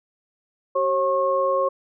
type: tone cluster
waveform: sine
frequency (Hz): 382.7 / 541 / 1086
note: G4 / C#5 / C#6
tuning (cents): -42 / -42 / -36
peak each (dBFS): -29 / -20 / -23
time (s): 0.75-1.69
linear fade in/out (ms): 10
effects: none